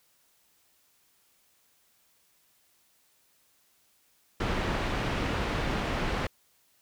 pink low-pass noise, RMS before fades -30 dBFS, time 4.4-6.27 s, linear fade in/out 5 ms, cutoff 2800 Hz, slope 12 dB/octave, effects white hiss -67 dBFS RMS until 6.81 s

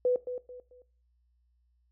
sine tone with echo, 497.4 Hz, B4, 12 cents sharp, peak -22 dBFS, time 0.05-0.16 s, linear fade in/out 2 ms, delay 220 ms, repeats 3, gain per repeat -10 dB, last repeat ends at 0.82 s, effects noise-tail reverb RT60 0.4 s tail -20 dB re dry + added 60 Hz sine -67 dBFS peak until 1.91 s

